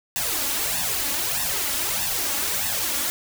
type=noise with flanger; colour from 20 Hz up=white; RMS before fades=-25 dBFS; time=0.16-3.1 s; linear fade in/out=0 ms; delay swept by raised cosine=1.1 to 3.6 ms; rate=1.6 Hz; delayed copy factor=+0.8; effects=none